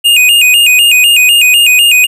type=tone with vibrato; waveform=square; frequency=2656 Hz; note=E7; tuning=12 cents sharp; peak=-4 dBFS; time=0.04-2.07 s; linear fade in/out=20 ms; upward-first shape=square; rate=4 Hz; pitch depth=110 cents each way; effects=none